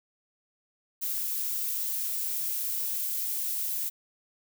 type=noise with high-pass filter sweep; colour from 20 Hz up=violet; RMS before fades=-31 dBFS; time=1.01-3.9 s; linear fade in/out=20 ms; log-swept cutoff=690 to 1500 Hz; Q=0.71; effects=none